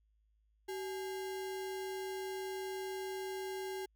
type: tone with sample-and-hold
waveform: sine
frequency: 380.4 Hz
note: F#4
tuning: 48 cents sharp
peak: -38 dBFS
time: 0.68-3.86 s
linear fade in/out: 10 ms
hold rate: 1225 Hz
effects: added 53 Hz sine -70 dBFS peak until 3.95 s